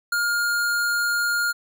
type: tone with ADSR envelope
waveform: square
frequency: 1415 Hz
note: F6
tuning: 22 cents sharp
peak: -19 dBFS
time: 0.12-1.53 s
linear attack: 6 ms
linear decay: 5 ms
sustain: -2 dB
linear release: 24 ms
effects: none